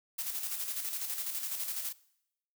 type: noise with tremolo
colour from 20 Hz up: blue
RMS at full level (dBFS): -35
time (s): 0.18-1.93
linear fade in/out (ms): 10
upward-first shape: square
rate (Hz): 12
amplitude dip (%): 45
effects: noise-tail reverb RT60 0.8 s tail -21 dB re dry